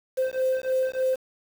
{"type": "beating tone pair", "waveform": "triangle", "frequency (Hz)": [518, 521.3], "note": ["C5", "C5"], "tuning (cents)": [-17, -6], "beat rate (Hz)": 3.3, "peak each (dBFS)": [-22, -22], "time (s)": [0.17, 1.16], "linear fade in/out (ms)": 20, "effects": ["tanh soft clip ceiling -18 dBFS", "7-bit"]}